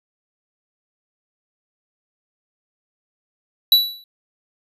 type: tone with exponential decay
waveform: square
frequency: 3938 Hz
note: B7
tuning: 6 cents flat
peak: -7 dBFS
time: 3.72-4.04 s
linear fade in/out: 2 ms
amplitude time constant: 69 ms
effects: resampled to 32000 Hz